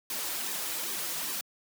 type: noise with flanger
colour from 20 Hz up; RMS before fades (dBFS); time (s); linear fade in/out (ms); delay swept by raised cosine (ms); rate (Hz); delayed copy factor
white; -34; 0.1-1.41; 2; 1.4 to 4.8; 2.5; -0.95
effects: high-pass 200 Hz 12 dB/octave